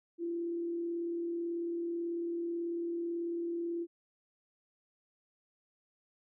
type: tone with frequency modulation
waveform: sine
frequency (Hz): 340.3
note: F4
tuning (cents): -45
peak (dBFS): -33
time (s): 0.18-3.87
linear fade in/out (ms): 50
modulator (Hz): 38.2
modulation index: 0.2
effects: none